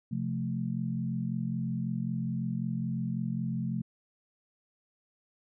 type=chord; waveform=sine; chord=F major; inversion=second; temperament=equal; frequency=130.81 / 174.61 / 220 Hz; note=C3 / F3 / A3; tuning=0 / 0 / 0 cents; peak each=-34 dBFS; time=0.11-3.82 s; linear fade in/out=10 ms; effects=none